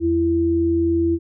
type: tone pair together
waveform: sine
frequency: 83.92 / 334.6 Hz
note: E2 / E4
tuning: +31 / +26 cents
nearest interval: 2 octaves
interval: 2395 cents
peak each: -24 / -16 dBFS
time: 0-1.19 s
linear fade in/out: 50 ms
effects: none